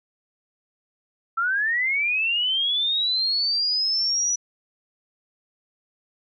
sine linear sweep, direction up, 1318.5 to 5920 Hz, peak -20 dBFS, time 1.37-4.36 s, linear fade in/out 10 ms, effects none

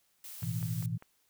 blue noise, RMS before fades -46 dBFS, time 0.24-0.86 s, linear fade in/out 2 ms
sine chord, A suspended second, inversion none, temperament equal, 110 / 123.47 / 164.81 Hz, A2 / B2 / E3, 0 / 0 / 0 cents, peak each -36 dBFS, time 0.42-0.98 s, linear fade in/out 10 ms
click train, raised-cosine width 0.5 ms, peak -35 dBFS, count 4, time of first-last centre 0.43-1.024 s, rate 5.05 Hz
effects white hiss -72 dBFS RMS until 1.29 s

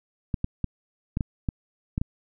clicks, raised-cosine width 5 ms, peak -13 dBFS, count 8, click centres 0.342 / 0.444 / 0.643 / 1.171 / 1.208 / 1.488 / 1.979 / 2.015 s, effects none

